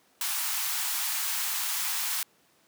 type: high-pass noise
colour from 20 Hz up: white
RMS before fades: -30 dBFS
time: 0.21-2.23 s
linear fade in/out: 2 ms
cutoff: 780 Hz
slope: 48 dB/octave
effects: pink hiss -64 dBFS RMS until 2.67 s + high-pass 200 Hz 12 dB/octave